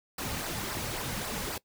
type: noise with flanger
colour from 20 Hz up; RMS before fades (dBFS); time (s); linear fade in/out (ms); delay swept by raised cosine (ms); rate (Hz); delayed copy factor
pink; -35; 0.18-1.58; 5; 0.29 to 3.09; 3.7; -0.55
effects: noise-tail reverb RT60 0.1 s tail -21 dB re dry